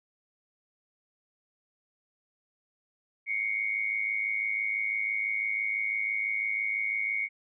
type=tone pair together; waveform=sine; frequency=2126 / 2232 Hz; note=C7 / C#7; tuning=+27 / +11 cents; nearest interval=minor second; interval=84 cents; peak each=-32 / -29 dBFS; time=3.26-7.29 s; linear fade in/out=50 ms; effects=none